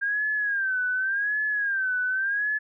sine tone with vibrato, 1600 Hz, G6, 35 cents sharp, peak -23 dBFS, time 0.01-2.59 s, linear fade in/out 20 ms, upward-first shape sine, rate 0.88 Hz, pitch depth 120 cents each way, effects none

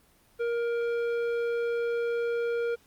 triangle tone with tanh clipping, 470 Hz, A#4, 14 cents sharp, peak -28 dBFS, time 0.39-2.76 s, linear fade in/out 20 ms, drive 15 dB, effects pink hiss -62 dBFS RMS until 2.86 s + Opus 24 kbps

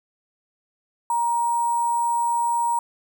sine tone with sample-and-hold, 942 Hz, A#5, 18 cents sharp, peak -19 dBFS, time 1.1-2.79 s, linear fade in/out 2 ms, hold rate 8820 Hz, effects none

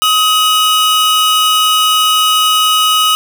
45% pulse tone pair together, 1262 / 2941 Hz, D#6 / F#7, +24 / -11 cents, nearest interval octave + minor third, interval 1465 cents, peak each -11 dBFS, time 0.02-3.15 s, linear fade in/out 0 ms, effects none

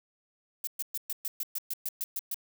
violet noise bursts, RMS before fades -33 dBFS, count 12, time 0.64-2.344 s, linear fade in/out 2 ms, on 32 ms, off 120 ms, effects none

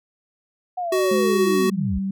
sine linear sweep, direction down, 740 to 51.91 Hz, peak -23 dBFS, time 0.77-1.99 s, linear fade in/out 10 ms
square tone, 373.8 Hz, F#4, 18 cents sharp, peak -19 dBFS, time 0.92-1.7 s, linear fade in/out 5 ms
sine tone with pitch glide, 210 to 193.69 Hz, G#3 to G3, +19 to -21 cents, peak -22 dBFS, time 1.11-2.11 s, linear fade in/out 5 ms, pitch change -140 cents, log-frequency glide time 1.22-1.58 s
effects none

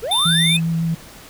triangle linear sweep, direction up, 397.8 to 2626 Hz, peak -20 dBFS, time 0.02-0.6 s, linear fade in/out 20 ms
square tone, 3585 Hz, A7, 32 cents sharp, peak -16 dBFS, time 0.11-0.57 s, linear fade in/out 5 ms
sine tone with vibrato, 165.1 Hz, E3, 3 cents sharp, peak -17 dBFS, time 0.25-0.95 s, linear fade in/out 10 ms, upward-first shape sine, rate 7.3 Hz, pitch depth 12 cents each way
effects pink hiss -41 dBFS RMS until 1.29 s

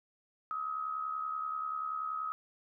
sine tone with amplitude modulation, 1272 Hz, D#6, 38 cents sharp, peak -31 dBFS, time 0.51-2.32 s, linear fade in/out 0 ms, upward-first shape sine, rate 70.4 Hz, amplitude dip 60%, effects none

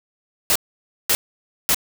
white noise bursts, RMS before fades -17 dBFS, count 3, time 0.5-1.745 s, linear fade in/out 0 ms, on 55 ms, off 540 ms, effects none

